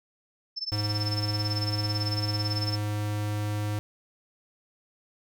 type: tone with tremolo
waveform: sine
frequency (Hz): 5280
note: E8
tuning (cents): +2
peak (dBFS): -27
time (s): 0.56-2.77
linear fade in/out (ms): 20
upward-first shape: sine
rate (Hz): 18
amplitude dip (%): 95
type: tone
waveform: square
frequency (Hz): 104.7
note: G#2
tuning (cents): +15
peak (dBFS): -28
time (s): 0.72-3.79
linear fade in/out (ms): 0
effects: none